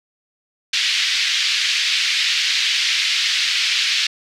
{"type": "band-pass noise", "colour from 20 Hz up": "white", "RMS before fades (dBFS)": -19, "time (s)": [0.73, 4.07], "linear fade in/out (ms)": 5, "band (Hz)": [2000, 4600], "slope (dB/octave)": 24, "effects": []}